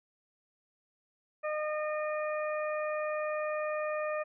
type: harmonic tone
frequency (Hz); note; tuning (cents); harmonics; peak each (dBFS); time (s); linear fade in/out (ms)
610; D#5; -34; 1 / 2 / 3 / 4; -32 / -38 / -42 / -44; 1.43-4.24; 20
effects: none